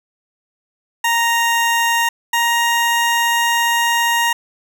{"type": "tone pair in turn", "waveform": "20% pulse", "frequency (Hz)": [932.3, 937.4], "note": ["A#5", "A#5"], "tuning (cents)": [0, 9], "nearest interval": "unison", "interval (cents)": 9, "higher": "second", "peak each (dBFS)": -9, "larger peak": "neither", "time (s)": [[1.04, 2.09], [2.33, 4.33]], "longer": "second", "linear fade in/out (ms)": 5, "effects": []}